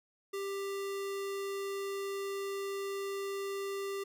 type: tone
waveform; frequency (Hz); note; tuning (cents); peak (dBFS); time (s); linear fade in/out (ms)
square; 394.9; G4; +13; -36; 0.33-4.04; 10
effects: none